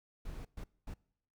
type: noise bursts at uneven times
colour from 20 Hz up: brown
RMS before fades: -43 dBFS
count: 3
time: 0.25-0.45 / 0.57-0.64 / 0.87-0.94 s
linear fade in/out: 5 ms
effects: noise-tail reverb RT60 0.7 s tail -24 dB re dry